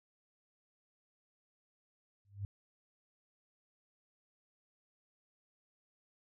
sine tone with exponential growth, 100 Hz, G2, 35 cents sharp, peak -33 dBFS, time 2.25-2.45 s, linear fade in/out 0 ms, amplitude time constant 43 ms, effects none

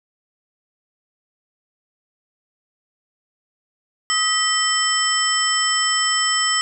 sine tone cluster, 1269 / 1950 / 3086 / 5300 / 7900 Hz, D#6 / B6 / G7 / E8 / B8, +34 / -23 / -28 / +9 / 0 cents, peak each -23 dBFS, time 4.1-6.61 s, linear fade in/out 0 ms, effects none

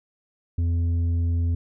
triangle tone with tanh clipping, 84.9 Hz, F2, 48 cents flat, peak -21 dBFS, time 0.58-1.55 s, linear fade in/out 5 ms, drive 10 dB, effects none

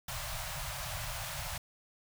pink band-stop noise, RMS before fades -39 dBFS, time 0.08-1.58 s, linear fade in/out 5 ms, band 160 to 560 Hz, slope 96 dB/octave, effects none

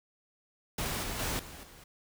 pink noise with level steps, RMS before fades -34 / -37 / -33 / -47 / -53 dBFS, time 0.78-1.84 s, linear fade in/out 5 ms, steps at 1.03 / 1.19 / 1.39 / 1.63 s, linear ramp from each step 5 ms, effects none

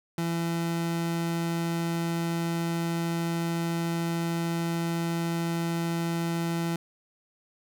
30% pulse tone, 167.9 Hz, E3, 32 cents sharp, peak -24 dBFS, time 0.18-6.76 s, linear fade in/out 2 ms, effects none

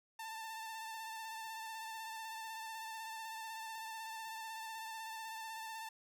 sawtooth tone with vibrato, 890 Hz, A5, 20 cents sharp, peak -40 dBFS, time 0.19-5.89 s, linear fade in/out 5 ms, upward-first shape sine, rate 16 Hz, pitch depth 25 cents each way, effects none

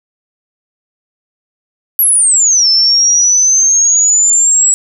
sine exponential two-way sweep, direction down then up, 11880 to 5274 to 7800 Hz, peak -6 dBFS, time 1.99-4.74 s, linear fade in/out 0 ms, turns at 2.68 s, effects none

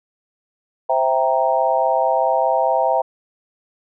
sine chord, C dominant seventh, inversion none, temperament equal, 523.3 / 659.3 / 784 / 932.3 Hz, C5 / E5 / G5 / Bb5, 0 / 0 / 0 / 0 cents, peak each -21 / -19 / -20 / -21 dBFS, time 0.89-3.02 s, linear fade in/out 10 ms, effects none

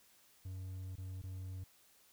triangle tone with dropouts, 93.3 Hz, F#2, 15 cents sharp, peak -40 dBFS, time 0.45-1.64 s, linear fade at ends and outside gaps 5 ms, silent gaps 0.957-0.98 / 1.218-1.236 s, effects white hiss -67 dBFS RMS until 2.12 s

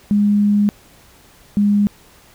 sine tone pair in turn, 205.7 / 204.8 Hz, G#3 / G#3, -16 / -24 cents, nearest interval unison, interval 8 cents, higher first, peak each -11 dBFS, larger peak neither, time 0.11-0.69 / 1.57-1.87 s, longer first, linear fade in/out 0 ms, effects pink hiss -48 dBFS RMS until 2.34 s

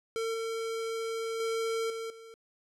square tone with level steps, 452.3 Hz, A4, 48 cents sharp, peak -31 / -33 / -30 / -36 / -48 dBFS, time 0.16-2.34 s, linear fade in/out 0 ms, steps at 0.34 / 1.4 / 1.9 / 2.1 s, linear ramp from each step 2 ms, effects low-pass 10000 Hz 12 dB/octave

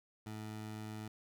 20% pulse tone, 108 Hz, A2, 32 cents flat, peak -38 dBFS, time 0.26-1.08 s, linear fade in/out 5 ms, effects none

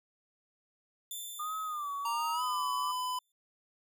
10% pulse tone with exponential decay, 3542 Hz, A7, 11 cents sharp, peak -30 dBFS, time 1.11-3.32 s, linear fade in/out 2 ms, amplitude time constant 480 ms
sine tone with vibrato, 1200 Hz, D6, 37 cents sharp, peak -34 dBFS, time 1.39-2.92 s, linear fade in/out 10 ms, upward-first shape sine, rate 1.3 Hz, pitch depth 110 cents each way
square tone with pitch glide, 932.3 to 1005 Hz, A#5 to B5, 0 to +30 cents, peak -33 dBFS, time 2.05-3.19 s, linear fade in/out 5 ms, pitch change +130 cents, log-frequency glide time 2.32-2.43 s
effects none

